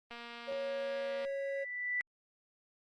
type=click train; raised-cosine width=0.3 ms; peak=-31 dBFS; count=270; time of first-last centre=0.11-1.25 s; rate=236 Hz
type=tone; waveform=triangle; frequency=551 Hz; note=C#5; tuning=11 cents flat; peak=-33 dBFS; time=0.47-1.65 s; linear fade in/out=20 ms
type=tone with exponential growth; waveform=sine; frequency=1975.5 Hz; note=B6; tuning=in tune; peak=-30 dBFS; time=0.58-2.01 s; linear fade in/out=0 ms; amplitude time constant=310 ms
effects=Opus 24 kbps